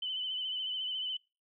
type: tone with vibrato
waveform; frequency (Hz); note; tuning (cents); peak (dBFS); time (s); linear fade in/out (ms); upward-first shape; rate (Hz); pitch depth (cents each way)
sine; 3029; F#7; +40; -33; 0.02-1.17; 5; sine; 14; 40
effects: noise-tail reverb RT60 0.3 s tail -25 dB re dry